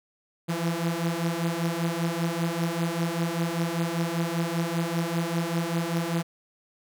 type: beating tone pair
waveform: sawtooth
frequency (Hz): 165.3 / 170.4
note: E3 / F3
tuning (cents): +5 / -42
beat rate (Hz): 5.1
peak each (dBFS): -25 / -24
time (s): 0.48-6.23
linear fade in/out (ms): 20
effects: none